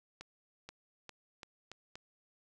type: accelerating click train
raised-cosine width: 0.2 ms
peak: -29 dBFS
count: 6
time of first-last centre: 0.21-1.955 s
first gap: 480 ms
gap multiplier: 0.84
effects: none